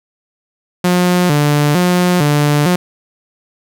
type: tone with vibrato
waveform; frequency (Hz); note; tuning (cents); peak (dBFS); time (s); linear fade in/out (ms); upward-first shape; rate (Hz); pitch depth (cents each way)
sawtooth; 162.2; E3; -28; -6; 0.84-2.76; 5; square; 1.1; 170
effects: none